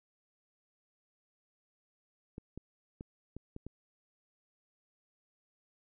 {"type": "clicks", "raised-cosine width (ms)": 3, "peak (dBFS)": -30, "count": 6, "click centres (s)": [2.381, 2.576, 3.009, 3.366, 3.564, 3.666], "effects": []}